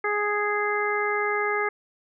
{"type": "harmonic tone", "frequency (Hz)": 415.3, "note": "G#4", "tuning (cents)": 0, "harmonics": [1, 2, 3, 4, 5], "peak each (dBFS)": [-27, -31, -29, -30, -29], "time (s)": [0.04, 1.69], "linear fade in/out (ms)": 5, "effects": []}